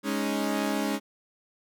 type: chord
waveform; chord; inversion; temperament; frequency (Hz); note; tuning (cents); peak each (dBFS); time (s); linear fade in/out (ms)
sawtooth; Ab suspended fourth; none; equal; 207.7 / 277.2 / 311.1; Ab3 / Db4 / Eb4; 0 / 0 / 0; -26 / -26 / -29; 0.03-1; 50
effects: none